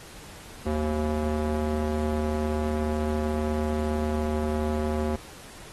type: tone with band-pass filter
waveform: square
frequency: 76.3 Hz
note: D#2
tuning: 33 cents flat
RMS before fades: -27 dBFS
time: 0.66-5.16 s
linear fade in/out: 5 ms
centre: 370 Hz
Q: 0.79
effects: pink hiss -46 dBFS RMS until 5.72 s + AAC 32 kbps